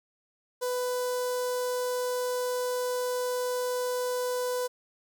sawtooth tone with notch filter, 497.8 Hz, B4, 14 cents sharp, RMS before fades -30 dBFS, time 0.61-4.68 s, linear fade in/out 20 ms, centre 2300 Hz, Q 0.61, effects none

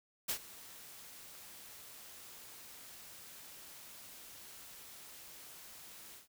white noise with ADSR envelope, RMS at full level -34 dBFS, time 0.28-6.28 s, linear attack 15 ms, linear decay 86 ms, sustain -19 dB, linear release 130 ms, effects none

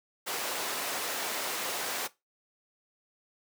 pink high-pass noise, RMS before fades -34 dBFS, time 0.26-2.08 s, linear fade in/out 20 ms, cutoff 500 Hz, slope 12 dB/octave, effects noise-tail reverb RT60 0.2 s tail -18 dB re dry

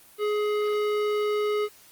sine tone with hard clipping, 419.5 Hz, G#4, 17 cents sharp, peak -25 dBFS, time 0.18-1.69 s, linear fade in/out 50 ms, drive 15 dB, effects white hiss -53 dBFS RMS until 1.91 s + Opus 24 kbps

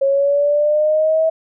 sine linear sweep, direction up, 544 to 647 Hz, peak -12 dBFS, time 0.01-1.3 s, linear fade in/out 10 ms, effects none

